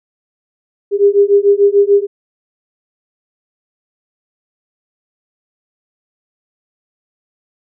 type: beating tone pair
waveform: sine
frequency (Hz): 400 / 406.8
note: G4 / G#4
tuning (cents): +35 / -36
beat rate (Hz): 6.8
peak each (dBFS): -10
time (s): 0.91-2.07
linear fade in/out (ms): 50
effects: none